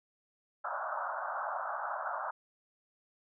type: band-pass noise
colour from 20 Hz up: white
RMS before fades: -37 dBFS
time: 0.64-2.31 s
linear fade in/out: 5 ms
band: 580 to 1500 Hz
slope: 96 dB/octave
effects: none